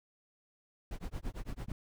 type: noise with tremolo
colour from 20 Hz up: brown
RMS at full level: -37 dBFS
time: 0.91-1.72 s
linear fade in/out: 2 ms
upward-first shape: sine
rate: 8.9 Hz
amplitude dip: 100%
type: clicks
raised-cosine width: 5 ms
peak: -31 dBFS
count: 4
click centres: 1.266 / 1.525 / 1.685 / 1.716 s
effects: none